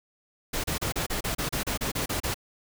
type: noise bursts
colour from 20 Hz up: pink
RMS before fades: -29 dBFS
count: 13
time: 0.53-2.344 s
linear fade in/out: 10 ms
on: 110 ms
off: 32 ms
effects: none